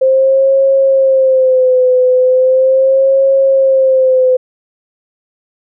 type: tone with vibrato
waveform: sine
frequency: 523.3 Hz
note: C5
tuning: in tune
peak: -6 dBFS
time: 0.01-4.37 s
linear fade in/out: 10 ms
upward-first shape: sine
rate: 0.38 Hz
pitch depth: 58 cents each way
effects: none